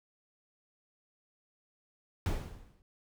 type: noise with exponential decay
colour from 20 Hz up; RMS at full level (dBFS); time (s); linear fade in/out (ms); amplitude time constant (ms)
brown; -28; 2.26-2.82; 1; 120
effects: none